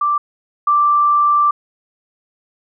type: tone pair in turn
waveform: sine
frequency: 1174.7 / 1174.7 Hz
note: D6 / D6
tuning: 0 / 0 cents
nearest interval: unison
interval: 0 cents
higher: neither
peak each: -13 / -10 dBFS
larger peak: second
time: 0.01-0.18 / 0.67-1.51 s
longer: second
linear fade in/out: 5 ms
effects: none